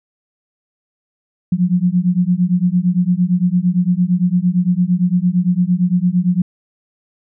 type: beating tone pair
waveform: sine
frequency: 174.61 / 183.41 Hz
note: F3 / F#3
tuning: 0 / -15 cents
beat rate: 8.8 Hz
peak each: -15 dBFS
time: 1.52-6.42 s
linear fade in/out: 5 ms
effects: none